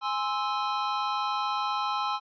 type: chord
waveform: square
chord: Ab augmented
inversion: none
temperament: equal with one note detuned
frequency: 830.6 / 1046.5 / 1313.9 Hz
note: Ab5 / C6 / E6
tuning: 0 / 0 / -6 cents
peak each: -32 dBFS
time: 0.01-2.2 s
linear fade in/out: 50 ms
effects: resampled to 11025 Hz